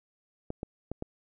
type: clicks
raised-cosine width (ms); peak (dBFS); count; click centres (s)
2; -21; 4; 0.504 / 0.631 / 0.916 / 1.024
effects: none